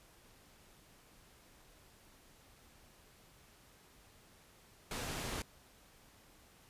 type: low-pass noise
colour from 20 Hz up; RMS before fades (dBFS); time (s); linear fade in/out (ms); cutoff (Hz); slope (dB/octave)
pink; -41; 4.91-5.42; 2; 11000; 12
effects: pink hiss -63 dBFS RMS until 6.69 s + resampled to 32000 Hz